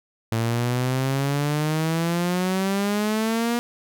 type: exponential sweep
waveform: sawtooth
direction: up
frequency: 112.2 to 240 Hz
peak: -17 dBFS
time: 0.32-3.59 s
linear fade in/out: 0 ms
effects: none